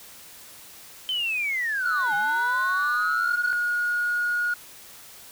sine linear two-way sweep, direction down then up, 3100 to 808 to 1509 Hz, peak -23 dBFS, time 1.09-3.53 s, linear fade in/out 0 ms, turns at 2.14 s
sine tone with pitch glide, 1480 to 1442 Hz, F#6 to F#6, 0 to -45 cents, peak -21 dBFS, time 1.85-4.54 s, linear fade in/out 5 ms, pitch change -45 cents, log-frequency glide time 2.77-3.13 s
effects tanh soft clip ceiling -18 dBFS + white hiss -46 dBFS RMS until 5.31 s

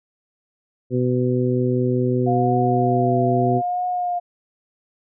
harmonic tone, 125.2 Hz, B2, 24 cents sharp, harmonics 1 / 2 / 3 / 4, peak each -21 / -22 / -22 / -27 dBFS, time 0.9-3.62 s, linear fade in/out 50 ms
sine tone with vibrato, 704 Hz, F5, 14 cents sharp, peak -20 dBFS, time 2.26-4.2 s, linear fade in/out 20 ms, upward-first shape triangle, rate 0.78 Hz, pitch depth 51 cents each way
effects none

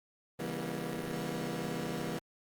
20% pulse chord, C# diminished seventh, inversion none, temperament just, 138.59 / 166.31 / 199.57 / 239.5 Hz, C#3 / E3 / G3 / Bb3, 0 / +16 / +31 / +47 cents, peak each -38 / -34 / -37 / -35 dBFS, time 0.39-2.19 s, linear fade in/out 5 ms, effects Opus 24 kbps

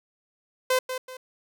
sawtooth tone with echo, 513 Hz, C5, 34 cents flat, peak -16 dBFS, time 0.7-0.79 s, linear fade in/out 5 ms, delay 190 ms, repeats 2, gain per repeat -9 dB, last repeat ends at 1.17 s, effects none

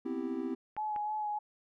triangle chord, C major seventh, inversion third, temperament equal, 246.9 / 261.6 / 329.6 / 392 Hz, B3 / C4 / E4 / G4, 0 / 0 / 0 / 0 cents, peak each -40 / -35 / -36 / -38 dBFS, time 0.05-0.55 s, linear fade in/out 10 ms
clicks, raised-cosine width 0.5 ms, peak -31 dBFS, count 2, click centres 0.766 / 0.962 s
sine tone with vibrato, 846 Hz, G#5, 32 cents sharp, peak -32 dBFS, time 0.77-1.39 s, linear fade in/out 10 ms, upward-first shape sine, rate 3.3 Hz, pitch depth 23 cents each way
effects none

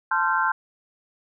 sine tone cluster, 883 / 1044 / 1379 / 1552 Hz, A5 / C6 / F6 / G6, +6 / -4 / -22 / -18 cents, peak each -25 dBFS, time 0.11-0.52 s, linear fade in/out 5 ms, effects none

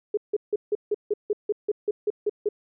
sine tone bursts, 417.4 Hz, G#4, 9 cents sharp, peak -20 dBFS, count 13, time 0.14-2.489 s, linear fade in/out 5 ms, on 33 ms, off 160 ms, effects none

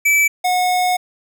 square tone pair in turn, 2309 / 728.1 Hz, D7 / F#5, -30 / -28 cents, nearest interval octave + minor sixth, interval 1998 cents, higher first, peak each -12 / -15 dBFS, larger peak first, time 0.05-0.28 / 0.44-0.97 s, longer second, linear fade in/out 10 ms, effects none

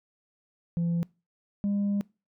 sine tone pair in turn, 170 / 202 Hz, F3 / G#3, -46 / -48 cents, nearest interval minor third, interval 298 cents, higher second, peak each -22 dBFS, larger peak neither, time 0.77-1.03 / 1.64-2.01 s, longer second, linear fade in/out 0 ms, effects noise-tail reverb RT60 0.3 s tail -26 dB re dry + tanh soft clip ceiling -23 dBFS

